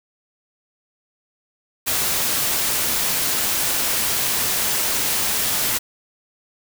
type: noise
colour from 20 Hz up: white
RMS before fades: -21 dBFS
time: 1.86-5.79 s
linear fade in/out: 20 ms
effects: none